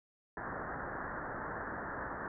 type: low-pass noise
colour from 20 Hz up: white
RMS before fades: -41 dBFS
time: 0.37-2.28 s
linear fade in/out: 2 ms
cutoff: 1800 Hz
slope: 96 dB/octave
effects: none